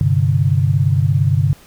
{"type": "chord", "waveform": "sine", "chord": "G suspended fourth", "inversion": "none", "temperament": "equal with one note detuned", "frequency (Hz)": [98, 129.46, 146.83], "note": ["G2", "C3", "D3"], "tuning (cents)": [0, -18, 0], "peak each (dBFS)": -16, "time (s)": [0.01, 1.53], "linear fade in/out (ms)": 0, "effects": ["pink hiss -46 dBFS RMS until 1.66 s"]}